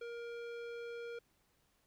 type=tone with low-pass filter; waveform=square; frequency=470.4 Hz; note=A#4; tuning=16 cents sharp; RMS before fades=-45 dBFS; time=0.01-1.19 s; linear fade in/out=5 ms; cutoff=2900 Hz; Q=0.87; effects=pink hiss -75 dBFS RMS until 1.86 s